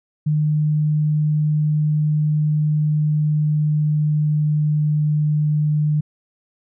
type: tone with pitch glide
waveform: sine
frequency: 151.7 to 150.74 Hz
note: D#3 to D3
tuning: -44 to +45 cents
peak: -15 dBFS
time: 0.26-6.01 s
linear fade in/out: 10 ms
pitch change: -11 cents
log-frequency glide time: 2.71-5.02 s
effects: none